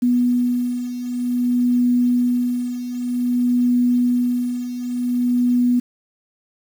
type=beating tone pair; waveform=sine; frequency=244.8 / 245.33 Hz; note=B3 / B3; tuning=-15 / -11 cents; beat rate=0.53 Hz; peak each=-22 / -17 dBFS; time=0.02-5.8 s; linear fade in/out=10 ms; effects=7-bit